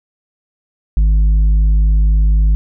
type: tone with tanh clipping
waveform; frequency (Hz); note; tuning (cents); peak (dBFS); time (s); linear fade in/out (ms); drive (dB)
sine; 51.91; G#1; 0; -9; 0.97-2.55; 0; 5
effects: none